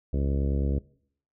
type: harmonic tone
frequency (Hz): 69.3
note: C#2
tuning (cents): 0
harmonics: 1 / 2 / 3 / 4 / 5 / 6 / 7 / 8 / 9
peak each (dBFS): -25 / -31 / -34 / -36 / -39 / -40 / -40 / -46 / -48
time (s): 0.13-0.79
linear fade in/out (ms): 5
effects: noise-tail reverb RT60 0.6 s tail -21 dB re dry